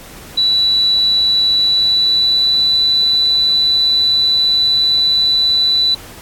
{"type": "tone with pitch glide", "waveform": "sine", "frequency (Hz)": [3948, 3975], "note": ["B7", "B7"], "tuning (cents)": [-1, 10], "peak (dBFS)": -10, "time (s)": [0.37, 5.95], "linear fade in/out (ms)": 10, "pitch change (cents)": 11, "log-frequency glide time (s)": [1.59, 2.72], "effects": ["pink hiss -36 dBFS RMS until 6.21 s", "AAC 64 kbps"]}